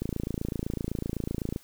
click train, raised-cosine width 3 ms, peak -17 dBFS, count 44, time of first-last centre 0.02-1.561 s, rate 27.9 Hz, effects white hiss -57 dBFS RMS until 1.63 s

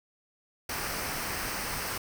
pink noise with comb filter, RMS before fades -34 dBFS, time 0.69-1.98 s, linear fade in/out 5 ms, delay 0.28 ms, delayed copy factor -0.5, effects none

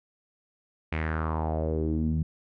sawtooth tone with low-pass filter sweep, 79.1 Hz, D#2, 29 cents sharp, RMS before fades -28 dBFS, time 0.92-2.23 s, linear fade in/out 5 ms, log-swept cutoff 2400 to 170 Hz, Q 4.2, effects none

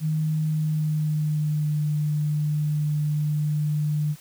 sine tone with pitch glide, 155.56 to 150.09 Hz, D#3 to D3, 0 to +38 cents, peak -21 dBFS, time 0-4.16 s, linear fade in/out 50 ms, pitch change -62 cents, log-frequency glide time 0.41-1.81 s, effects white hiss -50 dBFS RMS until 4.2 s

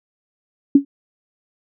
sine tone with exponential decay, 279.6 Hz, C#4, 15 cents sharp, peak -3 dBFS, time 0.75-0.85 s, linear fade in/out 5 ms, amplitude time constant 21 ms, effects none

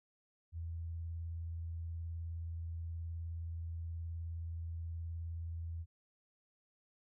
sine tone with vibrato, 83.2 Hz, E2, 17 cents sharp, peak -39 dBFS, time 0.52-5.86 s, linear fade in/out 50 ms, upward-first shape triangle, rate 19 Hz, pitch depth 31 cents each way, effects none

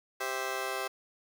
15% pulse chord, C major, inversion second, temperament just, 392.4 / 523.3 / 654.1 Hz, G4 / C5 / E5, +2 / 0 / -14 cents, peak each -30 / -31 / -32 dBFS, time 0.2-0.88 s, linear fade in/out 10 ms, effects 10-bit

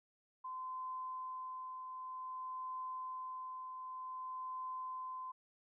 sine tone with tremolo, 1029 Hz, C6, 29 cents flat, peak -40 dBFS, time 0.44-5.32 s, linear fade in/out 10 ms, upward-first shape triangle, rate 0.53 Hz, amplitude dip 40%, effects none

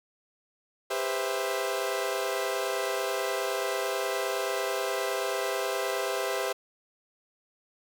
sawtooth chord, C major seventh, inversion second, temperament equal with one note detuned, 399.5 / 493.9 / 523.3 / 659.3 Hz, G4 / B4 / C5 / E5, +33 / 0 / 0 / 0 cents, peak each -29 / -32 / -29 / -30 dBFS, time 0.9-6.53 s, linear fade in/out 10 ms, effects none

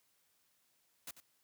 white noise with echo, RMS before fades -45 dBFS, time 1.07-1.11 s, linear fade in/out 5 ms, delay 93 ms, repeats 1, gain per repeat -12 dB, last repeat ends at 1.203 s, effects white hiss -75 dBFS RMS until 1.43 s + high-pass 60 Hz 12 dB/octave

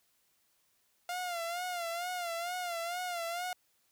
sawtooth tone with vibrato, 698.5 Hz, F5, in tune, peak -31 dBFS, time 1.09-3.53 s, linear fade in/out 2 ms, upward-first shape sine, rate 2.2 Hz, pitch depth 75 cents each way, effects white hiss -73 dBFS RMS until 3.91 s

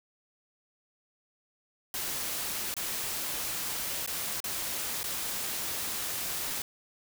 white noise with dropouts, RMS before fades -34 dBFS, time 1.94-6.62 s, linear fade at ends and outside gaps 2 ms, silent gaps 2.741-2.766 / 4.063-4.075 / 4.403-4.441 / 5.032-5.04 s, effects none

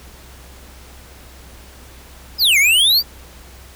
square exponential two-way sweep, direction down then up, 5274 to 2091 to 4829 Hz, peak -11 dBFS, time 2.38-3.03 s, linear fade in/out 50 ms, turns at 2.58 s, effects added 64 Hz sine -41 dBFS peak until 3.75 s + pink hiss -43 dBFS RMS until 3.75 s

